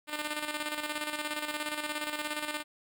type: tone with tremolo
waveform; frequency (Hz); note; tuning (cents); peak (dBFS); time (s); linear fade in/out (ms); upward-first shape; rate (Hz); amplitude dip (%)
5% pulse; 300.5; D4; +40; -20; 0.07-2.64; 50; square; 17; 55
effects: none